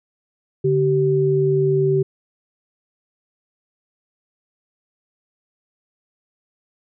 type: tone pair together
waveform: sine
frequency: 144.2 / 385 Hz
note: D3 / G4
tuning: -31 / -31 cents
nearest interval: octave + perfect fourth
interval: 1700 cents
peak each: -19 / -16 dBFS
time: 0.64-2.03 s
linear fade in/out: 10 ms
effects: none